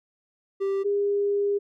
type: tone pair in turn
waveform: triangle / sine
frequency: 392 / 404.9 Hz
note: G4 / G#4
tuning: 0 / -44 cents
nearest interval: minor second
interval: 56 cents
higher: second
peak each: -21 / -21 dBFS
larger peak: neither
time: 0.6-0.84 / 0.84-1.59 s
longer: second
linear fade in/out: 20 ms
effects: none